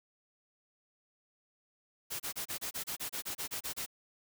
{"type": "noise bursts", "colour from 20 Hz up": "white", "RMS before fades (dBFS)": -38, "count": 14, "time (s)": [2.1, 3.863], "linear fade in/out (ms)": 20, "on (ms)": 99, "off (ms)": 29, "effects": []}